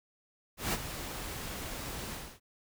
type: noise with ADSR envelope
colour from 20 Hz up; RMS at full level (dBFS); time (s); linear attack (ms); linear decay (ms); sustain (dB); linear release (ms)
pink; -30; 0.57-2.4; 160; 39; -10; 280
effects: none